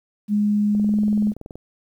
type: tone with pitch glide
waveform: sine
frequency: 207.7 to 210 Hz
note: G#3 to G#3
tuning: 0 to +19 cents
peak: -16 dBFS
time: 0.28-1.34 s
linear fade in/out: 50 ms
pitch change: +19 cents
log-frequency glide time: 0.75-0.97 s
type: click train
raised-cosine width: 2 ms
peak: -23 dBFS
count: 18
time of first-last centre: 0.75-1.556 s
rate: 21.1 Hz
effects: 9-bit